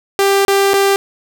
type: tone with dropouts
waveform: sawtooth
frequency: 394.9 Hz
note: G4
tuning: 13 cents sharp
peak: -6 dBFS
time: 0.19-0.96 s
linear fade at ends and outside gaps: 0 ms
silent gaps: 0.45-0.481 / 0.734-0.74 s
effects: none